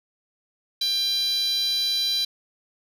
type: tone with high-pass filter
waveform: 10% pulse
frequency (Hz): 794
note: G5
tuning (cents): +22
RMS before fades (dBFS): -24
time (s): 0.81-2.25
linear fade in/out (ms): 5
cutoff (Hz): 4000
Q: 6
effects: none